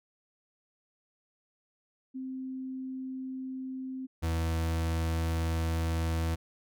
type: tone pair in turn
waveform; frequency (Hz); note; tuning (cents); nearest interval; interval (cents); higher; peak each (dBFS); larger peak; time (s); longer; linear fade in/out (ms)
sine / 40% pulse; 261 / 81.9; C4 / E2; -4 / -11; octave + minor sixth; 2007; first; -35 / -27; second; 2.14-4.07 / 4.22-6.36; second; 20
effects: none